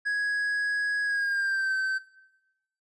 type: tone with pitch glide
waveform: triangle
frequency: 1664 to 1543.6 Hz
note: G#6 to G6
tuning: +3 to -27 cents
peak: -23 dBFS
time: 0.05-1.99 s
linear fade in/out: 20 ms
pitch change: -130 cents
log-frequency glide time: 1.04-1.74 s
effects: noise-tail reverb RT60 0.9 s tail -18 dB re dry + resampled to 24000 Hz